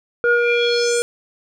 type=tone with low-pass filter sweep; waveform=square; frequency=476.4 Hz; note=A#4; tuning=38 cents sharp; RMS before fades=-17 dBFS; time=0.24-1.02 s; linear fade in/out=0 ms; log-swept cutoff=1200 to 8900 Hz; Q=4.4; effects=none